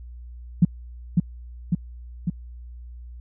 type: tone with echo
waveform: sine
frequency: 172.5 Hz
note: F3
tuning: 21 cents flat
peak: -10 dBFS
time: 0.62-0.65 s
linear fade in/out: 5 ms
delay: 550 ms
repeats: 3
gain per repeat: -3 dB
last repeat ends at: 2.3 s
effects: added 60 Hz sine -37 dBFS peak until 3.2 s